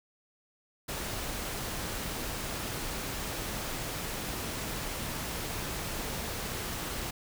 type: noise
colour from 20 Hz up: pink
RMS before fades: -36 dBFS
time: 0.88-7.11 s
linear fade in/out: 10 ms
effects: none